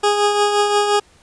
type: tone with tremolo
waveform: 20% pulse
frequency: 412.4 Hz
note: G#4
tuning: 12 cents flat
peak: -7 dBFS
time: 0.03-1 s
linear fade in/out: 10 ms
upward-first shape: triangle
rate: 5.7 Hz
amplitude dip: 50%
effects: pink hiss -52 dBFS RMS until 1.22 s + resampled to 22050 Hz